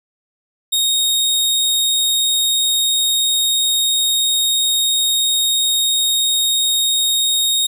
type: tone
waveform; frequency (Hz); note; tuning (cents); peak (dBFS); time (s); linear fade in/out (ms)
sawtooth; 3729; A#7; 0; -11; 0.72-7.67; 10
effects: none